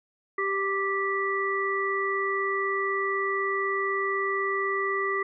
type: harmonic tone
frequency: 392 Hz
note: G4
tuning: in tune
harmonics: 1 / 3 / 5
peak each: -29 / -29 / -29 dBFS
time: 0.38-5.23 s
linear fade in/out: 5 ms
effects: none